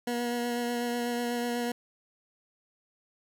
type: tone with vibrato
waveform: 20% pulse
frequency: 240 Hz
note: B3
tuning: 49 cents flat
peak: -24 dBFS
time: 0.07-1.72 s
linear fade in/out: 5 ms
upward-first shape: sine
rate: 8.1 Hz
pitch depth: 15 cents each way
effects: none